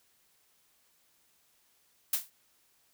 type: noise with exponential decay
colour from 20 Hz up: blue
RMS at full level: -24 dBFS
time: 2.13-2.3 s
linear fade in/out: 5 ms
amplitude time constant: 35 ms
effects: white hiss -69 dBFS RMS until 2.93 s